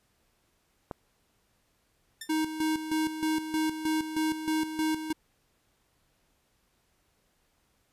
click, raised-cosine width 1 ms, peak -21 dBFS, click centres 0.912 s
10% pulse tone with exponential decay, 1793 Hz, A6, 32 cents sharp, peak -26 dBFS, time 2.21-2.33 s, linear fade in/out 5 ms, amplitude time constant 25 ms
square tone with tremolo, 313.6 Hz, D#4, 14 cents sharp, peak -26 dBFS, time 2.29-5.13 s, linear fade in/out 10 ms, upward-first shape square, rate 3.2 Hz, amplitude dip 65%
effects pink hiss -71 dBFS RMS until 7.92 s + resampled to 32000 Hz

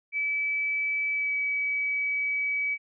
sine tone with pitch glide, 2300 to 2281 Hz, D7 to C#7, -37 to +49 cents, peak -25 dBFS, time 0.12-2.78 s, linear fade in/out 50 ms, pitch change -14 cents, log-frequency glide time 1.12-1.34 s, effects none

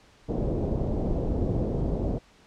pink low-pass noise, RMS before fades -27 dBFS, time 0.28-2.19 s, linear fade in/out 20 ms, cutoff 590 Hz, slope 24 dB/octave, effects pink hiss -57 dBFS RMS until 2.46 s + low-pass 6000 Hz 12 dB/octave

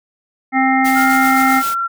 harmonic tone, 263.6 Hz, C4, 13 cents sharp, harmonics 1 / 3 / 5 / 7 / 8, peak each -15 / -15 / -22 / -22 / -19 dBFS, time 0.52-1.63 s, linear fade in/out 50 ms
white noise with tremolo, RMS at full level -25 dBFS, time 0.84-1.75 s, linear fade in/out 20 ms, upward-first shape sine, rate 7.6 Hz, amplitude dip 40%
sine tone with pitch glide, 1396.9 to 1364.2 Hz, F6 to F6, 0 to -41 cents, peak -16 dBFS, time 0.95-1.88 s, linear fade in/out 20 ms, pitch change -41 cents, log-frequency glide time 1.19-1.34 s
effects none

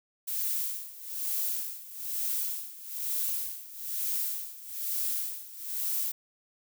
violet noise with tremolo, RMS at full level -30 dBFS, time 0.27-6.12 s, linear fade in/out 10 ms, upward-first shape sine, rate 1.1 Hz, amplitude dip 85%, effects none

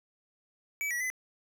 square tone with pitch steps, 2294 / 1933 / 2021 Hz, D7 / B6 / B6, -41 / -38 / +39 cents, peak -31 dBFS, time 0.81-1.101 s, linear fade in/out 0 ms, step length 97 ms, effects none

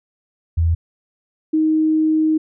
sine tone pair in turn, 83 / 313.4 Hz, E2 / D#4, +12 / +13 cents, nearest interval octave + major seventh, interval 2301 cents, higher second, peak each -13 dBFS, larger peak neither, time 0.57-0.75 / 1.53-2.38 s, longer second, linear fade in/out 10 ms, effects none

